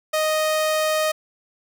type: tone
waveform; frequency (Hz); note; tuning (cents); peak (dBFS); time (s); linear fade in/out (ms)
sawtooth; 622; D#5; -1; -15; 0.13-1.12; 10
effects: none